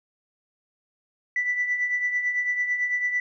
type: tone with tremolo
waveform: sine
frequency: 1975.5 Hz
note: B6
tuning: in tune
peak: -19 dBFS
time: 1.36-3.2 s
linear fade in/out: 2 ms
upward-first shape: triangle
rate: 9 Hz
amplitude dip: 65%
effects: tanh soft clip ceiling -16 dBFS